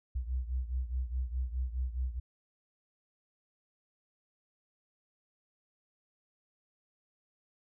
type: beating tone pair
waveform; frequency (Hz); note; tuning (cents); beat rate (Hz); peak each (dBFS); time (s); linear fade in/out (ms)
sine; 61.74 / 66.54; B1 / C2; 0 / +30; 4.8; -33 / -37; 0.15-2.2; 10
effects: none